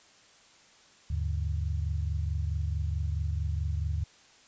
sine tone cluster, 76.1 / 100.7 / 143.7 Hz, D#2 / G2 / D3, -38 / +47 / -37 cents, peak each -29 / -34 / -38 dBFS, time 1.1-4.04 s, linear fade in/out 5 ms, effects white hiss -58 dBFS RMS until 4.47 s + resampled to 16000 Hz

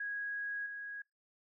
sine tone with level steps, 1653 Hz, G#6, 9 cents flat, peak -36 / -41 dBFS, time 0-1.02 s, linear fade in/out 5 ms, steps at 0.66 s, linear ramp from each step 2 ms, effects noise-tail reverb RT60 0.2 s tail -24 dB re dry

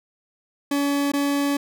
40% pulse tone with dropouts, 283.5 Hz, C#4, 39 cents sharp, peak -19 dBFS, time 0.71-1.57 s, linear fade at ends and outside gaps 5 ms, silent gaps 1.119-1.135 s, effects none

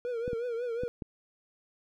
triangle tone with vibrato, 475.3 Hz, A#4, 34 cents sharp, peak -29 dBFS, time 0.05-0.88 s, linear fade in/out 0 ms, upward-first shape triangle, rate 5.5 Hz, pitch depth 98 cents each way
clicks, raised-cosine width 3 ms, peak -24 dBFS, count 4, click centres 0.279 / 0.332 / 0.835 / 1.022 s
effects none

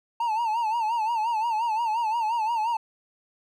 triangle tone with vibrato, 902 Hz, A5, 43 cents sharp, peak -21 dBFS, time 0.2-2.77 s, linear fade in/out 5 ms, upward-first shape sine, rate 5.7 Hz, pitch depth 100 cents each way, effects none

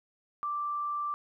sine tone, 1174.7 Hz, D6, in tune, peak -30 dBFS, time 0.43-1.14 s, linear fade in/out 0 ms, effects 12-bit

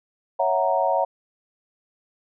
sine chord, F# dominant seventh, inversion second, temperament equal, 554.4 / 659.3 / 740 / 932.3 Hz, C#5 / E5 / F#5 / A#5, 0 / 0 / 0 / 0 cents, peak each -24 dBFS, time 0.39-1.05 s, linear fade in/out 10 ms, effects none

